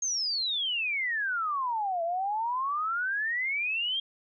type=exponential two-way sweep; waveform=sine; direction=down then up; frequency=6530 to 659.3 to 3253 Hz; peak=-27 dBFS; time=0.02-4 s; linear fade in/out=5 ms; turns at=2.03 s; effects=none